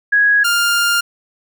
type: tone pair in turn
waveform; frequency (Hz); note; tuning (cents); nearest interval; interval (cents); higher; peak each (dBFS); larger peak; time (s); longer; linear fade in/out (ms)
sine / sawtooth; 1661.2 / 1402.6; G#6 / F6; 0 / +7; minor third; 293; first; -9; neither; 0.12-0.44 / 0.44-1.01; second; 10
effects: none